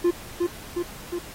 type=tone with echo; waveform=triangle; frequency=349.2 Hz; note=F4; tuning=in tune; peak=-15 dBFS; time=0.04-0.11 s; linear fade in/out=10 ms; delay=360 ms; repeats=3; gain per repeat=-3 dB; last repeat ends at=1.19 s; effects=pink hiss -42 dBFS RMS until 1.34 s + AAC 48 kbps